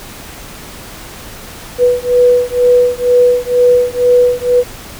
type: beating tone pair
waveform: sine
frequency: 490.8 / 492.9 Hz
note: B4 / B4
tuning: -11 / -3 cents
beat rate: 2.1 Hz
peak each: -10 dBFS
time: 1.78-4.64 s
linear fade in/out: 50 ms
effects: pink hiss -31 dBFS RMS until 4.99 s